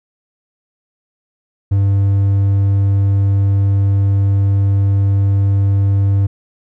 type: tone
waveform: triangle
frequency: 98.9 Hz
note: G2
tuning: 16 cents sharp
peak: -8 dBFS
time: 1.71-6.27 s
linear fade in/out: 10 ms
effects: none